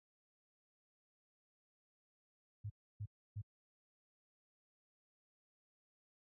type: tone bursts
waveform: sine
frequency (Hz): 103.83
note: G#2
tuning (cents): 0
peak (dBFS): -40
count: 3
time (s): 2.64-3.417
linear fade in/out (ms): 10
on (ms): 59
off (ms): 300
effects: high-pass 60 Hz 12 dB/octave